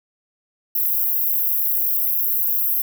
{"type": "high-pass noise", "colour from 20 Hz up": "pink", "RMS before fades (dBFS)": -20, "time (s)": [0.75, 2.82], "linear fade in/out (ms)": 5, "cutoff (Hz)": 12000, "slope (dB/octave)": 96, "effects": []}